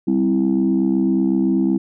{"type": "chord", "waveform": "sine", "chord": "C major", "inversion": "second", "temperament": "equal", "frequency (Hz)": [196, 261.6, 329.6], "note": ["G3", "C4", "E4"], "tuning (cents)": [0, 0, 0], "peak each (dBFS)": -18, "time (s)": [0.07, 1.78], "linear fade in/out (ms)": 10, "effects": ["tanh soft clip ceiling -8 dBFS"]}